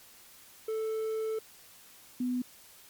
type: tone pair in turn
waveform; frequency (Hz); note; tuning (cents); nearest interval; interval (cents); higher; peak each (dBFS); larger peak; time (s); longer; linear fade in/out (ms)
triangle / sine; 440 / 249.2; A4 / B3; 0 / +16; minor seventh; 984; first; -28; neither; 0.68-1.39 / 2.2-2.42; first; 5
effects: white hiss -55 dBFS RMS until 2.89 s + MP3 96 kbps